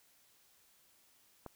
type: click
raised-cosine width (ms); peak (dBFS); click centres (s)
1; -30; 1.463
effects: white hiss -68 dBFS RMS until 1.55 s